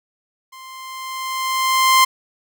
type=tone with level ramp; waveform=sawtooth; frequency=1046.5 Hz; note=C6; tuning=in tune; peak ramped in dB=-34 to -5 dBFS; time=0.52-2.05 s; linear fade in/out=10 ms; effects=none